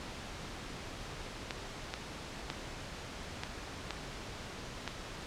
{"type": "clicks", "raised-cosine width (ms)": 0.2, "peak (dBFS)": -18, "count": 6, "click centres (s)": [1.508, 1.939, 2.501, 3.435, 3.907, 4.877], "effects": ["pink hiss -44 dBFS RMS until 5.26 s", "low-pass 6000 Hz 12 dB/octave"]}